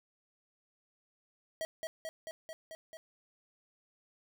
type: tone with echo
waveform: square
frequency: 643 Hz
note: E5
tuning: 43 cents flat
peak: -35 dBFS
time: 1.61-1.65 s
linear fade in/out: 0 ms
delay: 220 ms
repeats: 6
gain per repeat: -2 dB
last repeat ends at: 2.97 s
effects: none